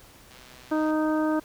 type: click train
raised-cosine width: 0.2 ms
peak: -32 dBFS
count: 76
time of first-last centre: 0.31-0.905 s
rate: 126 Hz
type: harmonic tone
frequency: 310 Hz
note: D#4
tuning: 6 cents flat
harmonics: 1 / 2 / 3 / 4 / 5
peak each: -23 / -29 / -33 / -35 / -37 dBFS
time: 0.71-1.4 s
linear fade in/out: 10 ms
effects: pink hiss -52 dBFS RMS until 1.44 s